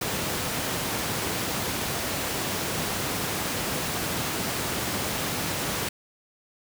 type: high-pass noise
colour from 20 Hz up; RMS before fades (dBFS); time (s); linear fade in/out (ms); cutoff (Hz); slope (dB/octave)
pink; -29; 0.01-5.89; 5; 100; 12
effects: none